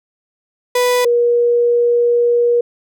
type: tone pair in turn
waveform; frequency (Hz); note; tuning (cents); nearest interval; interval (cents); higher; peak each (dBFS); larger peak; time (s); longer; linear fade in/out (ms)
35% pulse / sine; 493.9 / 477.6; B4 / A#4; 0 / +42; minor second; 58; first; -10; neither; 0.75-1.05 / 1.05-2.61; second; 5
effects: none